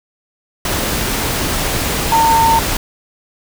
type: tone in noise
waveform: sine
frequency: 908 Hz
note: A#5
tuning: 46 cents flat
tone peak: -9 dBFS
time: 2.12-2.59 s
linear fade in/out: 2 ms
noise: pink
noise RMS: -18 dBFS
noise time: 0.65-2.77 s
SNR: +6 dB
effects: none